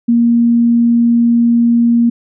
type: tone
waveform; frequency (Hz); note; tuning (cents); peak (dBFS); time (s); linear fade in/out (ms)
sine; 235.1; A#3; +15; -7; 0.08-2.1; 10
effects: none